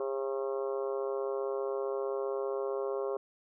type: harmonic tone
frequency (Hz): 135.3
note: C#3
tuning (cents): -42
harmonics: 3 / 4 / 5 / 6 / 7 / 8 / 9 / 10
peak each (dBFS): -33 / -36 / -44 / -49 / -50 / -44 / -53 / -53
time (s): 0-3.17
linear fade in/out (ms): 2
effects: none